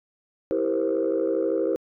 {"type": "chord", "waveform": "sine", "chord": "C dominant seventh", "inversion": "first", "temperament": "just", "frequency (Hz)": [327, 392.4, 470.9, 523.3], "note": ["E4", "G4", "Bb4", "C5"], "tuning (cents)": [-14, 2, 18, 0], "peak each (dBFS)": -26, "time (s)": [0.51, 1.76], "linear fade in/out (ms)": 0, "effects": ["tanh soft clip ceiling -15 dBFS"]}